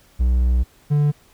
triangle tone pair in turn, 61.74 / 146.84 Hz, B1 / D3, 0 / 0 cents, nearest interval octave + minor third, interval 1500 cents, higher second, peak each -12 dBFS, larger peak neither, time 0.19-0.64 / 0.9-1.12 s, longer first, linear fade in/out 20 ms, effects pink hiss -54 dBFS RMS until 1.33 s

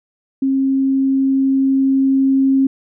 sine tone with level ramp, 268.8 Hz, C4, 47 cents sharp, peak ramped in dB -13 to -10 dBFS, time 0.42-2.67 s, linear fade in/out 5 ms, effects none

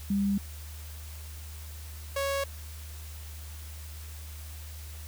sine / sawtooth tone pair in turn, 199.3 / 553.1 Hz, G3 / C#5, +29 / -4 cents, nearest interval octave + tritone, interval 1767 cents, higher second, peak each -24 dBFS, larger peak neither, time 0.1-0.38 / 2.16-2.44 s, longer neither, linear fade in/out 5 ms, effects added 76 Hz sine -40 dBFS peak until 5.07 s + white hiss -49 dBFS RMS until 5.07 s

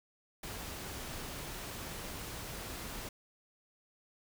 pink noise, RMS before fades -43 dBFS, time 0.43-3.09 s, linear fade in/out 5 ms, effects none

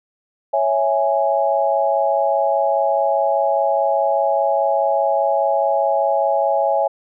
sine chord, C# minor, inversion none, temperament equal, 554.4 / 659.3 / 830.6 Hz, C#5 / E5 / G#5, 0 / 0 / 0 cents, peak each -19 dBFS, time 0.53-6.88 s, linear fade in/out 10 ms, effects none

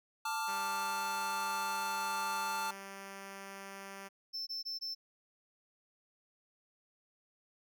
square chord, D minor, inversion second, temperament equal with one note detuned, 886.1 / 1174.7 / 1396.9 Hz, A5 / D6 / F6, +12 / 0 / 0 cents, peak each -37 / -42 / -41 dBFS, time 0.25-2.71 s, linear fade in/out 5 ms
5% pulse tone, 196 Hz, G3, in tune, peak -34 dBFS, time 0.47-4.09 s, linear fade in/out 20 ms
triangle tone bursts, 5320 Hz, E8, 15 cents sharp, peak -36 dBFS, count 4, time 4.33-4.95 s, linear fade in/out 20 ms, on 140 ms, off 20 ms
effects none

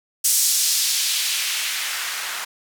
blue noise with band-pass filter sweep, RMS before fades -22 dBFS, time 0.24-2.45 s, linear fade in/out 10 ms, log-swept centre 7300 to 1200 Hz, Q 1.1, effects none

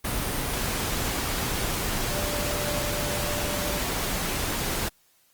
sine tone in noise, 587.3 Hz, D5, in tune, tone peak -33 dBFS, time 2.1-3.81 s, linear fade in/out 10 ms, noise pink, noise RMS -28 dBFS, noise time 0.04-4.89 s, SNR -8 dB, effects white hiss -63 dBFS RMS until 5.33 s + Opus 32 kbps

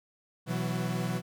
40% pulse chord, B suspended fourth, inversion none, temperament equal with one note detuned, 125.05 / 164.81 / 185 Hz, B2 / E3 / F#3, +22 / 0 / 0 cents, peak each -33 dBFS, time 0.46-1.22 s, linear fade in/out 50 ms, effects none

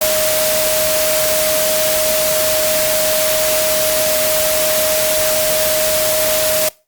sine tone in noise, 622.3 Hz, D#5, in tune, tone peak -16 dBFS, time 0.01-6.69 s, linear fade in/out 5 ms, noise white, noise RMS -17 dBFS, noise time 0.01-6.69 s, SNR -2 dB, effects noise-tail reverb RT60 0.3 s tail -22 dB re dry + Opus 48 kbps

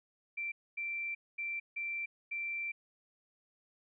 sine tone bursts at uneven times, 2349 Hz, D7, in tune, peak -35 dBFS, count 5, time 0.37-0.52 / 0.77-1.15 / 1.38-1.6 / 1.76-2.06 / 2.31-2.72 s, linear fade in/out 10 ms, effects none

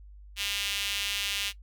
sawtooth tone with high-pass filter, 201.7 Hz, G3, 50 cents sharp, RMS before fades -31 dBFS, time 0.36-1.53 s, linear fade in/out 50 ms, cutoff 2900 Hz, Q 2.8, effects noise-tail reverb RT60 0.1 s tail -17 dB re dry + added 50 Hz sine -46 dBFS peak until 1.62 s

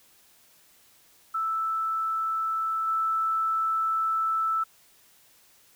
sine tone with level steps, 1318.5 Hz, E6, in tune, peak -25 / -23 dBFS, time 1.34-4.64 s, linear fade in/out 10 ms, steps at 2.87 s, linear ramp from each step 10 ms, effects white hiss -59 dBFS RMS until 5.75 s

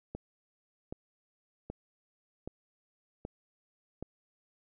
click train, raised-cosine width 2 ms, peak -25 dBFS, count 6, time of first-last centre 0.15-4.026 s, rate 1.29 Hz, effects none

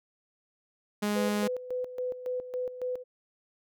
sawtooth tone, 207.7 Hz, G#3, in tune, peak -23 dBFS, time 1.02-1.48 s, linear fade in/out 10 ms
sine tone with tremolo, 502 Hz, B4, 28 cents sharp, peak -29 dBFS, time 1.15-3.04 s, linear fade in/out 20 ms, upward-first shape square, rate 3.6 Hz, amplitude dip 70%
effects none

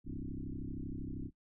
sine tone with frequency modulation, 136.1 Hz, C#3, 31 cents flat, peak -38 dBFS, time 0.04-1.31 s, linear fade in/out 50 ms, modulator 32.8 Hz, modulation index 5.4, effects noise-tail reverb RT60 0.1 s tail -17 dB re dry

